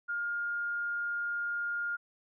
sine tone, 1414 Hz, F6, 21 cents sharp, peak -31 dBFS, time 0.08-1.97 s, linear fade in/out 20 ms, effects none

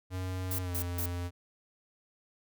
square tone with pitch glide, 92.5 to 87.97 Hz, F#2 to F2, 0 to +13 cents, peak -34 dBFS, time 0.1-1.31 s, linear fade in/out 50 ms, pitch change -87 cents, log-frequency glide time 0.6-0.73 s
violet noise bursts, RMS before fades -35 dBFS, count 3, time 0.51-1.058 s, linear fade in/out 2 ms, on 76 ms, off 160 ms
effects none

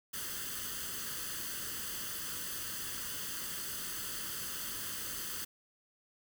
white noise with comb filter, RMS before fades -40 dBFS, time 0.13-5.45 s, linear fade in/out 10 ms, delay 0.64 ms, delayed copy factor +0.7, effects none

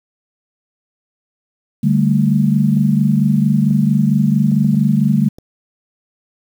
sine chord, D suspended fourth, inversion none, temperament just, 146.83 / 195.78 / 220.2 Hz, D3 / G3 / A3, 0 / -2 / +2 cents, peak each -15 dBFS, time 1.83-5.29 s, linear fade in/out 10 ms
clicks, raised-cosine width 2 ms, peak -24 dBFS, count 6, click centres 2.772 / 3.708 / 4.517 / 4.646 / 4.744 / 5.385 s
effects 7-bit

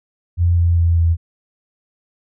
sine tone with pitch steps, 86.5 / 85.51 / 84.52 / 83.55 Hz, F2 / F2 / E2 / E2, -16 / -36 / +44 / +24 cents, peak -11 dBFS, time 0.37-1.17 s, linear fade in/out 50 ms, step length 200 ms, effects none

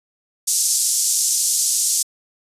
pink band-pass noise, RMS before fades -19 dBFS, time 0.47-2.03 s, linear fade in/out 10 ms, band 6000 to 10000 Hz, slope 24 dB/octave, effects resampled to 32000 Hz

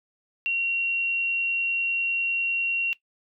sine tone, 2745 Hz, F7, 31 cents flat, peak -22 dBFS, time 0.46-2.93 s, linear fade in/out 0 ms, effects noise-tail reverb RT60 0.1 s tail -18 dB re dry

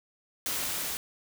white noise with level ramp, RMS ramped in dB -31 to -34 dBFS, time 0.46-0.97 s, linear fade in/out 0 ms, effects none

